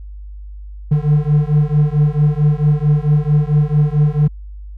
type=beating tone pair; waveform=triangle; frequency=146.83 / 151.33 Hz; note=D3 / D#3; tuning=0 / -48 cents; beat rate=4.5 Hz; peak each=-12 dBFS; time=0.91-4.28 s; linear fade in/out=10 ms; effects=added 50 Hz sine -29 dBFS peak until 4.77 s